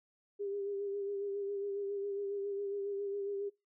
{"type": "tone with vibrato", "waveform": "sine", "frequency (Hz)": 400.7, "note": "G4", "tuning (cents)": 38, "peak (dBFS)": -35, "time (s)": [0.39, 3.5], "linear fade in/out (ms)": 20, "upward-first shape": "sine", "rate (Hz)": 7.3, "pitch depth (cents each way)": 31, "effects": ["noise-tail reverb RT60 0.2 s tail -21 dB re dry"]}